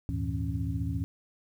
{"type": "tone cluster", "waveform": "sine", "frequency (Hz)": [76.8, 96.2, 111.2, 164.8, 273.4], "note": ["D#2", "G2", "A2", "E3", "C#4"], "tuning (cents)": [-22, -32, 19, 0, -24], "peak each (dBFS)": [-34, -35, -34, -36, -37], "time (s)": [0.09, 1.04], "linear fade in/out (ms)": 0, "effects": ["10-bit"]}